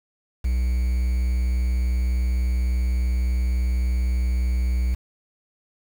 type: tone with quantisation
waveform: triangle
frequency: 61.74 Hz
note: B1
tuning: in tune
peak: -17 dBFS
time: 0.44-4.95 s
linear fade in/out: 10 ms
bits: 7
effects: none